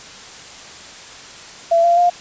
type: tone with pitch steps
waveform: sine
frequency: 673 / 688.3 / 704 Hz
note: E5 / F5 / F5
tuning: +36 / -25 / +14 cents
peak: -10 dBFS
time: 1.71-2.1 s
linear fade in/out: 10 ms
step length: 130 ms
effects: white hiss -37 dBFS RMS until 2.2 s + resampled to 16000 Hz